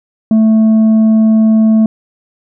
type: tone with tanh clipping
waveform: sine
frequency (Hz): 220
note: A3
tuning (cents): 0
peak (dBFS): -6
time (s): 0.31-1.86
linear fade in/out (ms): 2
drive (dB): 4
effects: none